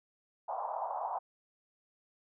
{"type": "band-pass noise", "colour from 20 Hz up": "pink", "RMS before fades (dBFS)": -37, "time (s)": [0.48, 1.19], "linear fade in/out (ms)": 10, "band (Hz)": [660, 1000], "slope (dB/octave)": 48, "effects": []}